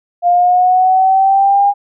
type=linear sweep; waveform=sine; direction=up; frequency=698.5 to 811 Hz; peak=-7 dBFS; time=0.22-1.74 s; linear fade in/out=50 ms; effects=none